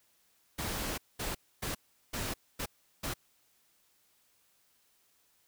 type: noise bursts at uneven times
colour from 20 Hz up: pink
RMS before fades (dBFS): -36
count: 6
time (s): 0.58-0.98 / 1.19-1.35 / 1.62-1.75 / 2.13-2.34 / 2.59-2.66 / 3.03-3.14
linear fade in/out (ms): 10
effects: white hiss -70 dBFS RMS until 5.47 s